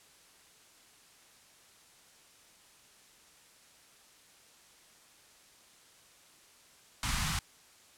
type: band-stop noise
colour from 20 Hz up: pink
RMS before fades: -32 dBFS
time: 7.03-7.39 s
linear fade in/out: 2 ms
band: 200 to 920 Hz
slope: 24 dB/octave
effects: white hiss -60 dBFS RMS until 7.97 s + low-pass 10000 Hz 12 dB/octave